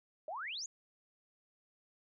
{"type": "exponential sweep", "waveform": "sine", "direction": "up", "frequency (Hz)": [583, 7040], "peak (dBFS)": -39, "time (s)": [0.28, 0.66], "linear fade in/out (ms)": 2, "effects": []}